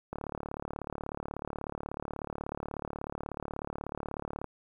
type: click train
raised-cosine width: 1 ms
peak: -22 dBFS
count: 158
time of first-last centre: 0.13-4.443 s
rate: 36.4 Hz
effects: 10-bit

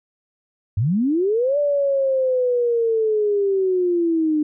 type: linear two-way sweep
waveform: sine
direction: up then down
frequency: 89.6 to 586 to 298.9 Hz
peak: -16 dBFS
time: 0.77-4.43 s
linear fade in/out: 5 ms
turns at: 1.58 s
effects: none

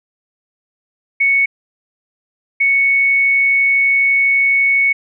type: tone pair in turn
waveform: sine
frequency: 2217 / 2217 Hz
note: C#7 / C#7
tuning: 0 / 0 cents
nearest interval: unison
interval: 0 cents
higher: neither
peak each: -10 dBFS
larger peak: neither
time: 1.2-1.46 / 2.6-4.93 s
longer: second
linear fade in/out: 10 ms
effects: none

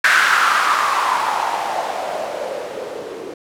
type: noise with low-pass filter sweep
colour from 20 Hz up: violet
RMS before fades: -19 dBFS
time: 0.04-3.34 s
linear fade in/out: 5 ms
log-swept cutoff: 1600 to 390 Hz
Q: 4.5
effects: none

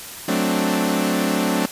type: chord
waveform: sawtooth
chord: D dominant seventh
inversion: first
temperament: equal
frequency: 185 / 220 / 261.6 / 293.7 Hz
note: F#3 / A3 / C4 / D4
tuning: 0 / 0 / 0 / 0 cents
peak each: -20 dBFS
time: 0.28-1.66 s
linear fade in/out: 5 ms
effects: white hiss -35 dBFS RMS until 1.71 s + resampled to 32000 Hz

